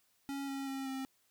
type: tone with pitch steps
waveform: square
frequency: 277.2 / 273.4 / 269.6 / 265.9 Hz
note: C#4 / C#4 / C#4 / C4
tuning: 0 / -24 / -48 / +28 cents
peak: -38 dBFS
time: 0.29-1.05 s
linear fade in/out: 0 ms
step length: 190 ms
effects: white hiss -73 dBFS RMS until 1.3 s